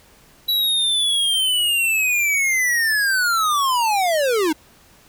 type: linear sweep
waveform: square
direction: down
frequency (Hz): 3937 to 293.6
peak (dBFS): -17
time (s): 0.48-4.53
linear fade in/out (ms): 10
effects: pink hiss -51 dBFS RMS until 5.08 s